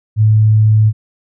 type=tone; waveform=sine; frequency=108.2 Hz; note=A2; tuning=29 cents flat; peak=-6 dBFS; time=0.16-0.93 s; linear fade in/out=50 ms; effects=none